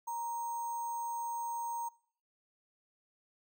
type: tone with sample-and-hold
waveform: sine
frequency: 937 Hz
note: A#5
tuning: 9 cents sharp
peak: -35 dBFS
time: 0.07-1.89 s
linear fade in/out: 10 ms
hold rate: 7350 Hz
effects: noise-tail reverb RT60 0.6 s tail -24 dB re dry